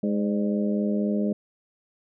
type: harmonic tone with a mistuned harmonic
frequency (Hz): 103.83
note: G#2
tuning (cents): 0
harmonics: 2 / 3 / 4 / 5 / 6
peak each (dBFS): -23 / -32 / -32 / -34 / -34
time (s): 0.03-1.33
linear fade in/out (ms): 5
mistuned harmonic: 6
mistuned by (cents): -56
effects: none